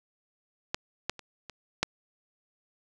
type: clicks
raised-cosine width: 0.2 ms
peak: -11 / -11 / -26 / -24 / -7 dBFS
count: 5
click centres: 0.745 / 1.096 / 1.193 / 1.497 / 1.83 s
effects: none